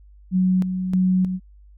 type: tone with tremolo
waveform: sine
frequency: 185 Hz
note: F#3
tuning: in tune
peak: -15 dBFS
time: 0.31-1.4 s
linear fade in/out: 50 ms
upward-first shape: square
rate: 1.6 Hz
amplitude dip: 55%
effects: added 50 Hz sine -45 dBFS peak until 1.77 s

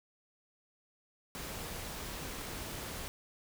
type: noise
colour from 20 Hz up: pink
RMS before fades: -42 dBFS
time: 1.35-3.08 s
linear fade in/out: 0 ms
effects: none

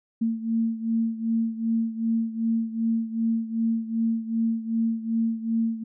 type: beating tone pair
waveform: sine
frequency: 226.1 / 228.7 Hz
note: A3 / A#3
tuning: +47 / -33 cents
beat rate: 2.6 Hz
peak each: -24 / -28 dBFS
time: 0.21-5.84 s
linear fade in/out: 10 ms
effects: none

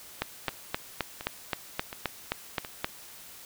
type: two click trains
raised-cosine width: 0.3 ms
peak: -21 / -11 dBFS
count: 4 / 11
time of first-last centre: 0.49-2.648 / 0.22-2.845 s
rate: 1.39 / 3.81 Hz
effects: white hiss -48 dBFS RMS until 3.45 s

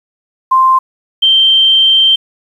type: tone pair in turn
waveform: sine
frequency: 1046.5 / 3136 Hz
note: C6 / G7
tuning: 0 / 0 cents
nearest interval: octave + perfect fifth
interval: 1900 cents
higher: second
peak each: -5 dBFS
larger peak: neither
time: 0.51-0.79 / 1.22-2.16 s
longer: second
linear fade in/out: 10 ms
effects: 7-bit

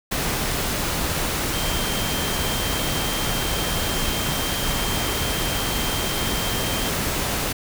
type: tone in noise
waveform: sine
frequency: 3159 Hz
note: G7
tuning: 13 cents sharp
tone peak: -31 dBFS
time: 1.53-6.9 s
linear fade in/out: 10 ms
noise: pink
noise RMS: -24 dBFS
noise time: 0.11-7.53 s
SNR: -10 dB
effects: none

